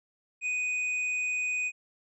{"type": "tone with tanh clipping", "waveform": "sine", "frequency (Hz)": 2489, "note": "D#7", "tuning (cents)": 0, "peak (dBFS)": -29, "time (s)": [0.41, 1.72], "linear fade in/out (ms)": 50, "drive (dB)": 7, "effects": ["resampled to 22050 Hz"]}